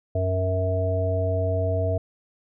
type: harmonic tone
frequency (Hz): 93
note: F#2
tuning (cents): +9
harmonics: 1 / 3 / 5 / 7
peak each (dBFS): -23 / -35 / -30 / -26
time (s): 0.15-1.98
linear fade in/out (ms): 5
effects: none